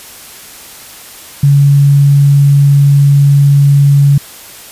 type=tone; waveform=sine; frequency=141.4 Hz; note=C#3; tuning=35 cents sharp; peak=-3 dBFS; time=1.43-4.18 s; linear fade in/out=5 ms; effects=white hiss -32 dBFS RMS until 4.71 s + resampled to 32000 Hz